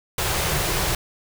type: band-stop noise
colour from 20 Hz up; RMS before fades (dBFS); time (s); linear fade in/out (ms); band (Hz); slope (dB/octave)
pink; -23; 0.18-0.95; 2; 200 to 310; 96
effects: none